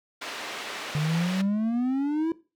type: band-pass noise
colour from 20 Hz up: white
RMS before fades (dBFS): -36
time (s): 0.21-1.42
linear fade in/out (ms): 10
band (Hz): 290 to 3100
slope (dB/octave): 12
type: exponential sweep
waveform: triangle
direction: up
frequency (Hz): 146.83 to 334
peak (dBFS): -21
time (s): 0.95-2.32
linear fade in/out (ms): 2
effects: noise-tail reverb RT60 0.3 s tail -17 dB re dry